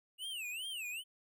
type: tone with vibrato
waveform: square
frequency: 2794 Hz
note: F7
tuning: in tune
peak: -40 dBFS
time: 0.18-1.04 s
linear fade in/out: 50 ms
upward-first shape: sine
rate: 2.5 Hz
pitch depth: 240 cents each way
effects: none